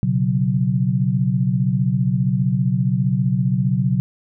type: chord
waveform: sine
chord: B suspended second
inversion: none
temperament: equal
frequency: 123.47 / 138.59 / 185 Hz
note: B2 / C#3 / F#3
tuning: 0 / 0 / 0 cents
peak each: -20 dBFS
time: 0.03-4 s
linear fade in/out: 0 ms
effects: none